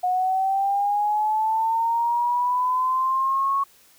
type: linear sweep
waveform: sine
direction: up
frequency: 724 to 1108.7 Hz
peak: -19 dBFS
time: 0.03-3.64 s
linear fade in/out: 10 ms
effects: white hiss -55 dBFS RMS until 3.98 s